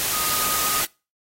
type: tone in noise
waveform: sine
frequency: 1244.5 Hz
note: D#6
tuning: in tune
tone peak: -28 dBFS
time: 0.13-0.81 s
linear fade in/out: 0 ms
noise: white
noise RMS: -23 dBFS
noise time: 0-0.85 s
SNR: -8 dB
effects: noise-tail reverb RT60 0.3 s tail -24 dB re dry + AAC 48 kbps